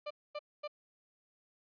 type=tone bursts; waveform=35% pulse; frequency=594 Hz; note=D5; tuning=20 cents sharp; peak=-36 dBFS; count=3; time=0.06-0.678 s; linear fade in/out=10 ms; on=46 ms; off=240 ms; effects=resampled to 11025 Hz